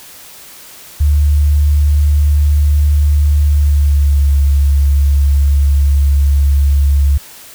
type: tone with pitch glide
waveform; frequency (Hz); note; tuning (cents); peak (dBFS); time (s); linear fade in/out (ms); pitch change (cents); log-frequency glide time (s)
sine; 73.42 to 70.43; D2 to C#2; 0 to +28; -7; 1-7.18; 10; -72; 3.42-4.35
effects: white hiss -36 dBFS RMS until 7.54 s